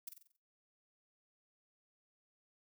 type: noise with echo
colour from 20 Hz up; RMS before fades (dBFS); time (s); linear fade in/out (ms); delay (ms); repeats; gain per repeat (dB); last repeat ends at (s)
violet; -43; 0.07-0.09; 5; 46; 6; -6; 0.366
effects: noise-tail reverb RT60 0.3 s tail -17 dB re dry